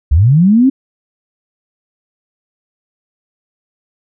sine linear sweep, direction up, 62.5 to 276.7 Hz, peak -5 dBFS, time 0.11-0.7 s, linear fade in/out 10 ms, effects none

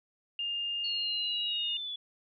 sine tone with pitch glide, 2815 to 2863 Hz, F7 to F7, +13 to +42 cents, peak -31 dBFS, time 0.39-1.77 s, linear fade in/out 2 ms, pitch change +29 cents, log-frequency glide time 0.71-1.44 s
sine linear sweep, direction down, 4374 to 3400 Hz, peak -35 dBFS, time 0.84-1.96 s, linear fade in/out 5 ms
effects none

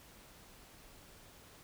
silence, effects pink hiss -58 dBFS RMS until 1.63 s

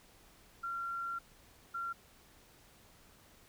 sine tone bursts at uneven times, 1374 Hz, F6, 29 cents flat, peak -36 dBFS, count 2, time 0.63-1.19 / 1.74-1.93 s, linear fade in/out 10 ms, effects pink hiss -62 dBFS RMS until 3.48 s

